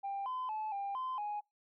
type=tone with pitch steps; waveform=sine; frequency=793 / 1020 / 864 / 797 / 1031 / 832 Hz; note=G5 / C6 / A5 / G5 / C6 / G#5; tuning=+20 / -44 / -32 / +28 / -26 / +3 cents; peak=-34 dBFS; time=0.03-1.41 s; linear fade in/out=20 ms; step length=230 ms; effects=noise-tail reverb RT60 0.2 s tail -25 dB re dry + tanh soft clip ceiling -33 dBFS